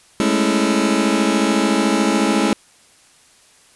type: chord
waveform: sawtooth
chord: A major seventh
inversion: third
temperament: just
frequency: 206.2 / 220 / 275 / 330 Hz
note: G#3 / A3 / C#4 / E4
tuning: -12 / 0 / -14 / +2 cents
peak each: -16 dBFS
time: 0.2-2.53 s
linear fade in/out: 0 ms
effects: white hiss -51 dBFS RMS until 3.75 s + resampled to 24000 Hz